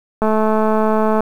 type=click train; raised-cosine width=1 ms; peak=-4 dBFS; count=215; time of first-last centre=0.22-1.206 s; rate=217 Hz; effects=7-bit